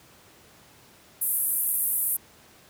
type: band-pass noise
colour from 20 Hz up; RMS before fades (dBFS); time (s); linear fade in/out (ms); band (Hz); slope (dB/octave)
white; -26; 1.21-2.17; 10; 9800 to 14000; 48
effects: pink hiss -54 dBFS RMS until 2.69 s + high-pass 80 Hz 12 dB/octave